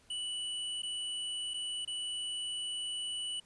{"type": "tone with dropouts", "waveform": "square", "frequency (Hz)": 2960, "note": "F#7", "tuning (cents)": 0, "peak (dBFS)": -36, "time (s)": [0.1, 3.4], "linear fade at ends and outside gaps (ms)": 5, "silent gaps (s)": [[0.821, 0.831], [1.537, 1.541], [1.85, 1.875]], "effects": ["pink hiss -65 dBFS RMS until 3.45 s", "resampled to 24000 Hz"]}